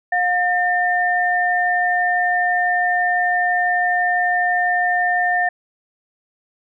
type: tone pair together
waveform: sine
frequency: 715.5 / 1803 Hz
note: F5 / A6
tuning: +42 / +42 cents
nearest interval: octave + major third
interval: 1600 cents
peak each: -18 dBFS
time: 0.12-5.49 s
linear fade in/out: 5 ms
effects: none